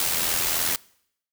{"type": "noise with amplitude modulation", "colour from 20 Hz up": "white", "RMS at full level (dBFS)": -22, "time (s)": [0, 0.76], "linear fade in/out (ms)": 2, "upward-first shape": "sine", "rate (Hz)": 83.2, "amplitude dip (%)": 50, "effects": ["noise-tail reverb RT60 0.7 s tail -24 dB re dry"]}